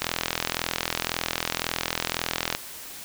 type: click train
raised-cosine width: 0.2 ms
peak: -6 dBFS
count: 107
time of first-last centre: 0.02-2.55 s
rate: 41.9 Hz
effects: white hiss -40 dBFS RMS until 3.04 s